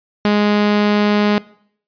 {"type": "tone", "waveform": "sawtooth", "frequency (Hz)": 207.7, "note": "G#3", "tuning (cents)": 0, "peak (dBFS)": -8, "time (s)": [0.25, 1.38], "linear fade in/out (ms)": 0, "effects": ["noise-tail reverb RT60 0.6 s tail -21 dB re dry", "resampled to 11025 Hz"]}